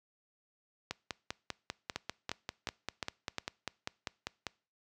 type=two click trains; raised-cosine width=0.2 ms; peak=-18 / -17 dBFS; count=19 / 5; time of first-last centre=0.91-4.467 / 1.96-3.383 s; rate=5.06 / 2.81 Hz; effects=noise-tail reverb RT60 0.4 s tail -24 dB re dry + high-pass 60 Hz 12 dB/octave